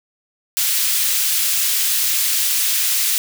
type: high-pass noise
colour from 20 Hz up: white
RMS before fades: -18 dBFS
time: 0.57-3.18 s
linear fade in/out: 0 ms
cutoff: 2300 Hz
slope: 12 dB/octave
effects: none